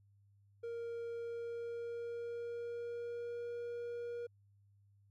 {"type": "tone with pitch glide", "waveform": "triangle", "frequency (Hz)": [466.9, 475.6], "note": ["A#4", "A#4"], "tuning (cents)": [3, 35], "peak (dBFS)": -38, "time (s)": [0.63, 4.27], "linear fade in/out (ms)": 10, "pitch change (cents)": 32, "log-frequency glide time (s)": [1.11, 3.51], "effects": ["added 100 Hz sine -65 dBFS peak until 5.1 s"]}